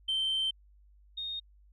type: tone pair in turn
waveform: sine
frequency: 3112 / 3701 Hz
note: G7 / A#7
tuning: -13 / -13 cents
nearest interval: minor third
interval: 300 cents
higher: second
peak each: -26 / -34 dBFS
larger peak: first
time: 0.08-0.51 / 1.17-1.4 s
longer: first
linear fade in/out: 10 ms
effects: tanh soft clip ceiling -25 dBFS + added 50 Hz sine -57 dBFS peak until 1.72 s